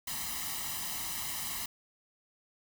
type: noise with comb filter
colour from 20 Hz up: white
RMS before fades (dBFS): -37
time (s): 0.07-1.66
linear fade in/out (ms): 5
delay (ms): 1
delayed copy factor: +0.8
effects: none